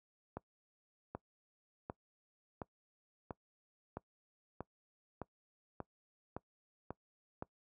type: accelerating click train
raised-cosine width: 1 ms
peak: -27 dBFS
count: 12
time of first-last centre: 0.37-7.424 s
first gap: 780 ms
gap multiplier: 0.96
effects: noise-tail reverb RT60 0.1 s tail -22 dB re dry + high-pass 60 Hz 12 dB/octave